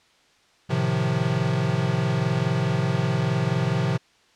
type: chord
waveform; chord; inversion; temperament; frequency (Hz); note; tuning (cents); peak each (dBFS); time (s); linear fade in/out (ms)
square; F dominant seventh; first; equal; 110 / 130.81 / 155.56 / 174.61; A2 / C3 / Eb3 / F3; 0 / 0 / 0 / 0; -30 / -25 / -28 / -28; 0.69-3.98; 20
effects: white hiss -59 dBFS RMS until 4.35 s + low-pass 5000 Hz 12 dB/octave